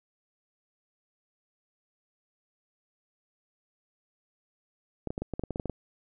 clicks, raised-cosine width 2 ms, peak -19 dBFS, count 12, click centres 5.073 / 5.105 / 5.179 / 5.22 / 5.337 / 5.395 / 5.437 / 5.507 / 5.559 / 5.598 / 5.657 / 5.697 s, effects none

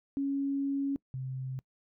sine tone pair in turn, 277.2 / 130.82 Hz, C#4 / C3, 0 / 0 cents, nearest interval octave + minor second, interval 1300 cents, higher first, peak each -28 / -34 dBFS, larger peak first, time 0.17-0.96 / 1.14-1.59 s, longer first, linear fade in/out 0 ms, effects noise-tail reverb RT60 0.1 s tail -24 dB re dry

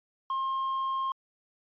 triangle tone with quantisation, 1066 Hz, C6, 32 cents sharp, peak -26 dBFS, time 0.3-1.12 s, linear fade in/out 2 ms, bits 9, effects resampled to 11025 Hz

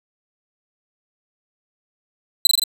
sawtooth tone with echo, 4026 Hz, B7, 33 cents sharp, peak -6 dBFS, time 2.45-2.47 s, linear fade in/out 2 ms, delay 42 ms, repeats 4, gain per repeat -2 dB, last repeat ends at 2.638 s, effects none

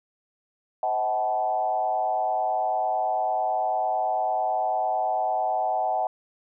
sine tone with frequency modulation, 750 Hz, F#5, 23 cents sharp, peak -22 dBFS, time 0.83-6.07 s, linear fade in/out 2 ms, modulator 109 Hz, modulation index 1.1, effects none

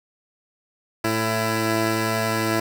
10% pulse tone pair together, 110.8 / 333.6 Hz, A2 / E4, +13 / +21 cents, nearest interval octave + perfect fifth, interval 1908 cents, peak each -15 dBFS, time 1.04-2.6 s, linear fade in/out 5 ms, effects none

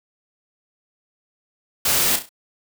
white noise with echo, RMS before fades -19 dBFS, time 1.85-2.16 s, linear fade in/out 5 ms, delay 33 ms, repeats 4, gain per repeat -8 dB, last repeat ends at 2.292 s, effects none

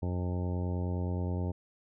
harmonic tone, 89.6 Hz, F2, 45 cents sharp, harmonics 1 / 2 / 3 / 4 / 5 / 6 / 7 / 9 / 10, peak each -31 / -37 / -41 / -43 / -45 / -47 / -48 / -50 / -51 dBFS, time 0.02-1.52 s, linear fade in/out 10 ms, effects none

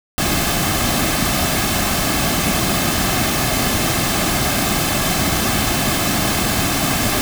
pink noise with comb filter, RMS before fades -18 dBFS, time 0.18-7.21 s, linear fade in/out 0 ms, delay 2.1 ms, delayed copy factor -0.5, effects none

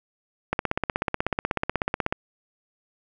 click train, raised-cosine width 0.5 ms, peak -8 dBFS, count 27, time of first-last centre 0.53-2.125 s, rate 16.3 Hz, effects none

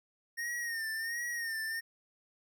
square tone with vibrato, 1842 Hz, A#6, 21 cents flat, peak -35 dBFS, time 0.37-1.81 s, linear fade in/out 20 ms, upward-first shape sine, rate 1.4 Hz, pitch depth 67 cents each way, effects none

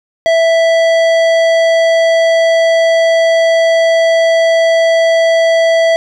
sine tone with tanh clipping, 659.3 Hz, E5, in tune, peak -9 dBFS, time 0.26-5.96 s, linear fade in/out 0 ms, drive 15 dB, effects none

